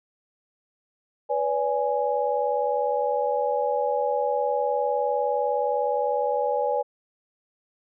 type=chord; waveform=sine; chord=G# diminished; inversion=first; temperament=equal with one note detuned; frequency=493.9 / 573.6 / 830.6 Hz; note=B4 / D5 / G#5; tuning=0 / -41 / 0 cents; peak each=-26 dBFS; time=1.29-6.83 s; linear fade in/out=20 ms; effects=none